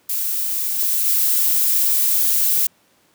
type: noise with level steps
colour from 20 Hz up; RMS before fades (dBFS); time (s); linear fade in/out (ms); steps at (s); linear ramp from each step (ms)
violet; -22 / -19 / -17; 0.09-2.67; 5; 0.79 / 1.06; 2
effects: pink hiss -58 dBFS RMS until 3.14 s + high-pass 150 Hz 12 dB/octave